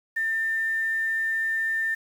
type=tone with quantisation; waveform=sine; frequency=1796 Hz; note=A6; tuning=35 cents sharp; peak=-23 dBFS; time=0.16-1.95 s; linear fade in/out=10 ms; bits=8; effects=none